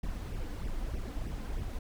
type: noise with flanger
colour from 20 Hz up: brown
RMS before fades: -36 dBFS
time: 0.03-1.79 s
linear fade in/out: 5 ms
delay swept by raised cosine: 0.35 to 4.05 ms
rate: 3.2 Hz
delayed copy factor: +0.65
effects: none

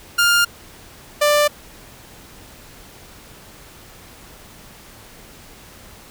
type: tone pair in turn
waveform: sawtooth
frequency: 1405 / 590.7 Hz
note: F6 / D5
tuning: +10 / +10 cents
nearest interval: octave + minor third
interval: 1500 cents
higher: first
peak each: -9 dBFS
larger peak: neither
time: 0.18-0.45 / 1.21-1.48 s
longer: neither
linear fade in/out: 10 ms
effects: pink hiss -43 dBFS RMS until 6.1 s

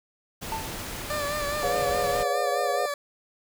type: noise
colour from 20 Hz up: pink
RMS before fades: -35 dBFS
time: 0.41-2.24 s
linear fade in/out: 20 ms
type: tone with exponential decay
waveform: triangle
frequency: 890 Hz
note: A5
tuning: 20 cents sharp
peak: -24 dBFS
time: 0.52-0.83 s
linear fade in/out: 2 ms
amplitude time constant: 66 ms
type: tone with vibrato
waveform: 20% pulse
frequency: 587 Hz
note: D5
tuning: 1 cent flat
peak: -23 dBFS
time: 1.1-2.94 s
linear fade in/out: 2 ms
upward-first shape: sine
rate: 4.8 Hz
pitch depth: 45 cents each way
type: chord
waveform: sine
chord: C# dominant seventh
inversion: second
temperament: equal with one note detuned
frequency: 415.3 / 493.9 / 554.4 / 713.5 Hz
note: G#4 / B4 / C#5 / E#5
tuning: 0 / 0 / 0 / +37 cents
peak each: -33 / -31 / -30 / -28 dBFS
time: 1.63-2.86 s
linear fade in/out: 2 ms
effects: none

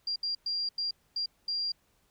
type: tone bursts at uneven times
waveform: sine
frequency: 4771 Hz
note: D8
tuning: 26 cents sharp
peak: -29 dBFS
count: 6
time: 0.07-0.16 / 0.23-0.35 / 0.46-0.69 / 0.78-0.91 / 1.16-1.26 / 1.48-1.72 s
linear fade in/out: 5 ms
effects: pink hiss -70 dBFS RMS until 2.1 s

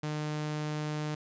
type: tone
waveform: sawtooth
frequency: 151.5 Hz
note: D#3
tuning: 46 cents flat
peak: -28 dBFS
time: 0.03-1.15 s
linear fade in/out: 5 ms
effects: resampled to 16000 Hz

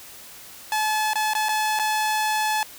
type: tone with dropouts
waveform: sawtooth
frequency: 860 Hz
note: A5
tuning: 40 cents flat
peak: -17 dBFS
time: 0.72-2.63 s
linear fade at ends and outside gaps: 1 ms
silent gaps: 1.134-1.156 / 1.335-1.351 / 1.486-1.491 / 1.79-1.796 s
effects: white hiss -43 dBFS RMS until 2.78 s

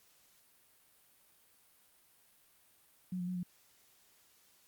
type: tone with pitch steps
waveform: sine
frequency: 182.8 / 177.5 / 182.3 / 178.1 Hz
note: F#3 / F3 / F#3 / F3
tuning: -21 / +28 / -25 / +34 cents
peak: -35 dBFS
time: 3.12-3.432 s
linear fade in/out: 5 ms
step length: 78 ms
effects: white hiss -67 dBFS RMS until 4.67 s + Opus 48 kbps

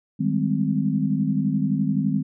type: chord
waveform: sine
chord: Ab major seventh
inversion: second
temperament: equal with one note detuned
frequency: 155.56 / 196 / 207.7 / 259.4 Hz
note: Eb3 / G3 / Ab3 / C4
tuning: 0 / 0 / 0 / -15 cents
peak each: -25 dBFS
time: 0.19-2.23 s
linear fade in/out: 20 ms
effects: none

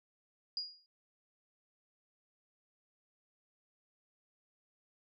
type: tone with exponential decay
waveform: sine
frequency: 4866 Hz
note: D#8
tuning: 39 cents flat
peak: -32 dBFS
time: 0.57-0.86 s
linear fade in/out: 1 ms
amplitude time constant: 62 ms
effects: none

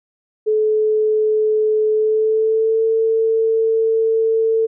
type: tone with pitch glide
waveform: sine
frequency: 430.9 to 447.4 Hz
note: A4 to A4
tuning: -36 to +29 cents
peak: -13 dBFS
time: 0.46-4.67 s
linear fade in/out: 20 ms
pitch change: +65 cents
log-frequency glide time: 1.93-2.84 s
effects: none

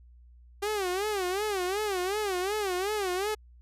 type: tone with vibrato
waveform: sawtooth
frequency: 392 Hz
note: G4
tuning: in tune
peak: -24 dBFS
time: 0.62-3.35 s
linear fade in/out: 10 ms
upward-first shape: sine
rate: 2.7 Hz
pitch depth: 160 cents each way
effects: added 60 Hz sine -51 dBFS peak until 3.61 s + resampled to 32000 Hz

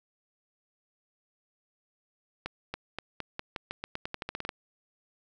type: accelerating click train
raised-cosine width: 0.3 ms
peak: -18 dBFS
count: 17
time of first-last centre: 2.46-4.492 s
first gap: 280 ms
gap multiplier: 0.88
effects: none

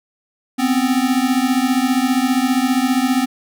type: beating tone pair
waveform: square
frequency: 250 / 265 Hz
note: B3 / C4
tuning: +21 / +22 cents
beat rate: 15 Hz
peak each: -18 dBFS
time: 0.58-3.26 s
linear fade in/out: 20 ms
effects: none

